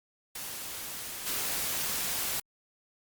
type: noise with level steps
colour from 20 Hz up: white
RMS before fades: -39 / -32 dBFS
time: 0.35-2.4 s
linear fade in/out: 5 ms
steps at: 1.26 s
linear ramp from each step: 10 ms
effects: Opus 48 kbps